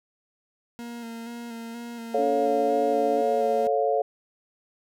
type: tone with vibrato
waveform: 40% pulse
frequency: 233.1 Hz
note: A#3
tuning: in tune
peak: -34 dBFS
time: 0.79-3.67 s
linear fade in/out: 0 ms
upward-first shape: square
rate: 2.1 Hz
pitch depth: 23 cents each way
type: chord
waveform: sine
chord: A augmented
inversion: none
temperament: equal with one note detuned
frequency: 440 / 554.4 / 704.1 Hz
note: A4 / C#5 / E#5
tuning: 0 / 0 / +14 cents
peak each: -25 dBFS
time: 2.14-4.02 s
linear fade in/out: 5 ms
type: tone with pitch glide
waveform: sine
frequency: 285.3 to 289.1 Hz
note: C#4 to D4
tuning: +50 to -27 cents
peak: -30 dBFS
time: 2.18-3.22 s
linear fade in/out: 10 ms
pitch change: +23 cents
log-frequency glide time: 2.31-2.76 s
effects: none